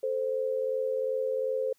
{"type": "tone pair together", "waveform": "sine", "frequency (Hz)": [440, 522.7], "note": ["A4", "C5"], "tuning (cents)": [0, -2], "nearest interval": "minor third", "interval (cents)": 298, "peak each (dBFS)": [-32, -28], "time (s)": [0.03, 1.73], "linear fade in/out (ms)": 5, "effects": ["white hiss -69 dBFS RMS until 1.78 s"]}